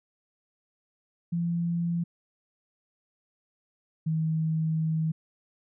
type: tone pair in turn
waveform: sine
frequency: 170.5 / 159.3 Hz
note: F3 / D#3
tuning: -41 / +41 cents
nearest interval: minor second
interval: 118 cents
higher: first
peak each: -25 / -24 dBFS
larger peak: second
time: 1.32-2.04 / 4.06-5.12 s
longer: second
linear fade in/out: 10 ms
effects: none